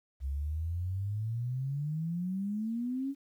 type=exponential sweep; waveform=sine; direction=up; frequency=65.6 to 281.9 Hz; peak=-31 dBFS; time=0.2-3.15 s; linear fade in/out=50 ms; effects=11-bit